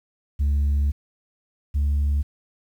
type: tone pair in turn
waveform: sine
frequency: 71.5 / 71.96 Hz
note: D2 / D2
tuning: -46 / -35 cents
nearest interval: unison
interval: 11 cents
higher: second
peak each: -15 / -16 dBFS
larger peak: first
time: 0.39-0.92 / 1.74-2.23 s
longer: first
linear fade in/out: 20 ms
effects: tanh soft clip ceiling -17 dBFS + 9-bit